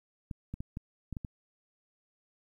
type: clicks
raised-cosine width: 5 ms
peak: -25 dBFS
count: 7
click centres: 0.312 / 0.54 / 0.605 / 0.771 / 1.127 / 1.168 / 1.248 s
effects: 11-bit